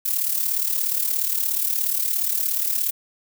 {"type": "noise with amplitude modulation", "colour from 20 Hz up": "violet", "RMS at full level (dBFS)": -20, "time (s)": [0.05, 2.91], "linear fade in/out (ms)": 10, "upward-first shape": "sine", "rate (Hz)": 37, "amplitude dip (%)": 65, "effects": []}